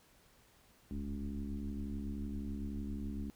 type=tone with frequency modulation; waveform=sine; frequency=138 Hz; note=C#3; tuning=7 cents flat; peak=-37 dBFS; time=0.91-3.3 s; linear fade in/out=0 ms; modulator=70.8 Hz; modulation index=2.1; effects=pink hiss -66 dBFS RMS until 3.35 s